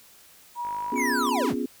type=tone with pitch glide; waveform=sine; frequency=960 to 983.6 Hz; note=B5 to B5; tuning=-49 to -7 cents; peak=-28 dBFS; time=0.55-1.51 s; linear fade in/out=50 ms; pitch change=+42 cents; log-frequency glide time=0.7-1.28 s
type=click train; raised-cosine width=0.5 ms; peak=-29 dBFS; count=34; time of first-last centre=0.65-1.29 s; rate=51.6 Hz
type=chord; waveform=sine; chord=C# dominant seventh; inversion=third; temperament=equal; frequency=246.9 / 277.2 / 349.2 / 415.3 Hz; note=B3 / C#4 / E#4 / G#4; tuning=0 / 0 / 0 / 0 cents; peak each=-29 / -30 / -33 / -33 dBFS; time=0.92-1.66 s; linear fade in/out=5 ms
type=linear sweep; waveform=square; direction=down; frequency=2353 to 41.9 Hz; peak=-26 dBFS; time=0.95-1.55 s; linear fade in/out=50 ms
effects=white hiss -53 dBFS RMS until 1.8 s